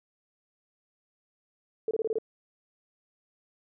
sine tone bursts, 442.2 Hz, A4, 9 cents sharp, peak -25 dBFS, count 6, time 1.88-2.185 s, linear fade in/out 2 ms, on 30 ms, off 25 ms, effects none

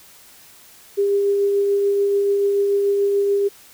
sine tone with tremolo, 401.3 Hz, G4, 41 cents sharp, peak -14 dBFS, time 0.97-3.49 s, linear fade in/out 20 ms, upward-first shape triangle, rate 6.9 Hz, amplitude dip 25%, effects white hiss -47 dBFS RMS until 3.73 s

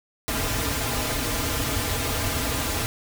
pink noise with comb filter, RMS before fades -26 dBFS, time 0.28-2.86 s, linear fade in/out 0 ms, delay 5.4 ms, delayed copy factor -0.95, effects none

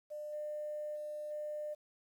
sine tone with level steps, 600 Hz, D5, 37 cents sharp, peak -40 / -37 / -39 / -37 dBFS, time 0.1-1.75 s, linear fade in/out 20 ms, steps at 0.32 / 0.95 / 1.3 s, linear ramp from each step 20 ms, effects tanh soft clip ceiling -33 dBFS + 11-bit

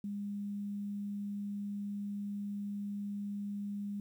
sine tone with quantisation, 203.1 Hz, G#3, 38 cents flat, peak -36 dBFS, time 0.04-4 s, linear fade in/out 2 ms, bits 11, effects none

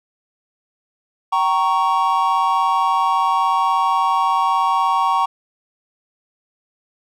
triangle chord, G diminished, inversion none, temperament equal with one note detuned, 771.4 / 932.3 / 1108.7 Hz, G5 / Bb5 / Db6, -28 / 0 / 0 cents, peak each -19 / -17 / -16 dBFS, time 1.32-5.26 s, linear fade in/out 10 ms, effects none

